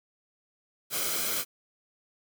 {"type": "noise with comb filter", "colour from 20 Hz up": "white", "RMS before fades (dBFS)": -30, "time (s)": [0.9, 1.45], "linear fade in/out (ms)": 50, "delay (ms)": 1.1, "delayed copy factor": -0.6, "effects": []}